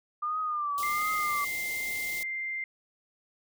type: tone with vibrato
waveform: sine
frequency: 1200 Hz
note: D6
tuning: 37 cents sharp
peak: -28 dBFS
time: 0.22-1.45 s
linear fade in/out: 10 ms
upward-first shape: triangle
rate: 1.4 Hz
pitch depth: 91 cents each way
type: band-stop noise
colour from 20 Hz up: white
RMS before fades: -39 dBFS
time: 0.78-2.23 s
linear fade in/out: 0 ms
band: 960 to 2900 Hz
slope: 48 dB/octave
type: tone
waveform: sine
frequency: 2093 Hz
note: C7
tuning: in tune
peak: -31 dBFS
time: 0.83-2.64 s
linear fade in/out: 2 ms
effects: none